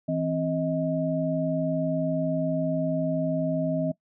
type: tone cluster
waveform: sine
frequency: 163 / 263.2 / 629 Hz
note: E3 / C4 / D#5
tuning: -19 / +10 / +19 cents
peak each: -28 dBFS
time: 0.08-3.92 s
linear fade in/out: 10 ms
effects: noise-tail reverb RT60 0.1 s tail -19 dB re dry